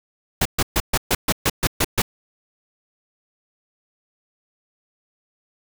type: noise bursts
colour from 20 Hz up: pink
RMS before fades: -18 dBFS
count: 10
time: 0.41-2.02 s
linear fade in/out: 5 ms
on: 44 ms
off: 130 ms
effects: none